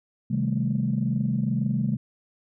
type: chord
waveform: sine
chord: A half-diminished seventh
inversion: first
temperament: just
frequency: 132 / 158.4 / 198 / 220 Hz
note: C3 / Eb3 / G3 / A3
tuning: +16 / +31 / +18 / 0 cents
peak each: -26 / -30 / -27 / -27 dBFS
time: 0.3-1.97 s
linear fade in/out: 10 ms
effects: tanh soft clip ceiling -13 dBFS